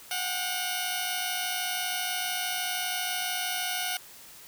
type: tone cluster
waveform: 10% pulse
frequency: 725 / 778 / 2780 / 3006 Hz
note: F#5 / G5 / F7 / F#7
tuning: -35 / -13 / -9 / +27 cents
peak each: -23 / -30 / -30 / -27 dBFS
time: 0.11-3.97 s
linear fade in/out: 2 ms
effects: white hiss -49 dBFS RMS until 4.47 s